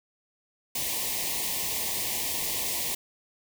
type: band-stop noise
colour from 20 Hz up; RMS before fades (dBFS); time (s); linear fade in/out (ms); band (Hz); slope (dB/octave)
white; -30; 0.75-2.95; 5; 1100 to 1800; 96
effects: none